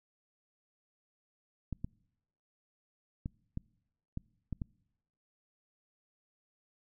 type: clicks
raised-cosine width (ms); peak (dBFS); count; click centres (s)
5; -24; 7; 1.727 / 1.845 / 3.259 / 3.574 / 4.174 / 4.527 / 4.618
effects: noise-tail reverb RT60 0.9 s tail -26 dB re dry